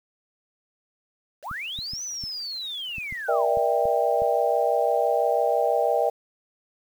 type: linear two-way sweep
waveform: sine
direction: up then down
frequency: 448.3 to 6110 to 448.3 Hz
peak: -30 dBFS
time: 1.42-3.56 s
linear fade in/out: 50 ms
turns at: 2.03 s
type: clicks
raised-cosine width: 5 ms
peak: -27 dBFS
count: 9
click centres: 1.513 / 1.789 / 1.935 / 2.238 / 2.983 / 3.125 / 3.572 / 3.855 / 4.22 s
type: chord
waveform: sine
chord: E half-diminished seventh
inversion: second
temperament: just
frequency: 474.7 / 593.3 / 659.3 / 791.1 Hz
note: Bb4 / D5 / E5 / G5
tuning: +31 / +18 / 0 / +16 cents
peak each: -25 dBFS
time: 3.28-6.1 s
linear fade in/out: 10 ms
effects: 8-bit